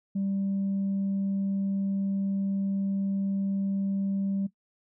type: tone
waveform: sine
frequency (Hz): 196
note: G3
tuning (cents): 0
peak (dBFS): -24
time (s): 0.15-4.47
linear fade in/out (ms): 10
effects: noise-tail reverb RT60 0.1 s tail -17 dB re dry + tanh soft clip ceiling -23 dBFS